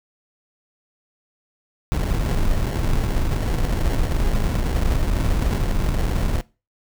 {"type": "noise with sample-and-hold", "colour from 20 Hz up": "brown", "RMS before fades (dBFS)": -20, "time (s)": [1.92, 6.41], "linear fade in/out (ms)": 0, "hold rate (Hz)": 1225, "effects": ["noise-tail reverb RT60 0.3 s tail -21 dB re dry"]}